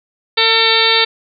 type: harmonic tone with a mistuned harmonic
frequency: 450.6 Hz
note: A4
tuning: 41 cents sharp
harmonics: 1 / 2 / 3 / 4 / 5 / 6 / 7 / 8 / 9 / 10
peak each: -19 / -21 / -21 / -20 / -18 / -22 / -22 / -16 / -17 / -19 dBFS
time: 0.37-1.05 s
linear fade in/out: 10 ms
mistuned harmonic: 9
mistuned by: -52 cents
effects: none